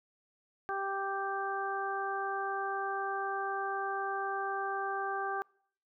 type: harmonic tone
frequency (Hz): 392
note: G4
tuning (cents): 0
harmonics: 1 / 2 / 3 / 4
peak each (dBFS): -39 / -36 / -38 / -39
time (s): 0.69-5.42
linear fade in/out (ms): 0
effects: noise-tail reverb RT60 0.6 s tail -26 dB re dry